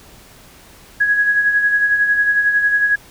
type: tone with tremolo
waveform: sine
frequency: 1665 Hz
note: G#6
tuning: 4 cents sharp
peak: -10 dBFS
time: 1-2.96 s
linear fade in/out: 10 ms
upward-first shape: sine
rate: 11 Hz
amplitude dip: 50%
effects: pink hiss -44 dBFS RMS until 3.1 s